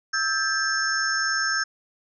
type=tone cluster; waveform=sine; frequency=1304 / 1585 / 1728 / 5350 / 6430 Hz; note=E6 / G6 / A6 / E8 / G8; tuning=-19 / +19 / -32 / +25 / +43 cents; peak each=-30 / -24 / -33 / -28 / -33 dBFS; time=0.13-1.64 s; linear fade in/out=10 ms; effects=none